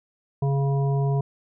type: harmonic tone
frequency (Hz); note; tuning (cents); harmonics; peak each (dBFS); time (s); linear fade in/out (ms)
138.59; C#3; 0; 1 / 3 / 5 / 7; -20 / -30 / -34 / -37; 0.42-1.21; 5
effects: none